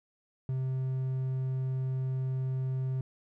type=tone; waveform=triangle; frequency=130.81 Hz; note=C3; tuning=in tune; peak=-27 dBFS; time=0.49-3.01 s; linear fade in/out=2 ms; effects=none